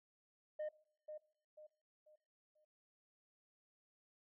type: tone with echo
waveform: sine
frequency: 611 Hz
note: D#5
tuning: 32 cents flat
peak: -37 dBFS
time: 0.59-0.69 s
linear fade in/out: 10 ms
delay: 490 ms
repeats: 4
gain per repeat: -9 dB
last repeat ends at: 2.65 s
effects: noise-tail reverb RT60 0.6 s tail -22 dB re dry + tanh soft clip ceiling -39 dBFS